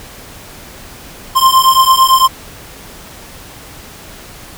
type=beating tone pair; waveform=square; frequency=1045 / 1053.9 Hz; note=C6 / C6; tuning=-2 / +12 cents; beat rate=8.9 Hz; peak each=-10 dBFS; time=1.35-2.28 s; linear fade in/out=20 ms; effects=pink hiss -34 dBFS RMS until 4.57 s